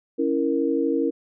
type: chord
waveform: sine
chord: A# diminished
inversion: first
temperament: equal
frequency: 277.2 / 329.6 / 466.2 Hz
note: C#4 / E4 / A#4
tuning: 0 / 0 / 0 cents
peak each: -24 dBFS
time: 0.18-1.11 s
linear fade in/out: 20 ms
effects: none